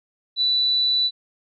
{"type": "tone", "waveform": "sine", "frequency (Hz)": 3968, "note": "B7", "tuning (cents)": 7, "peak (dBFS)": -17, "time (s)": [0.36, 1.11], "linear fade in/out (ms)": 50, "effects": []}